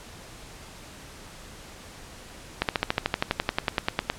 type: slowing click train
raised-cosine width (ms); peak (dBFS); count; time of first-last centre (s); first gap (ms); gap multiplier
0.3; -6; 18; 2.62-4.1; 68; 1.03
effects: pink hiss -45 dBFS RMS until 4.18 s + low-pass 10000 Hz 12 dB/octave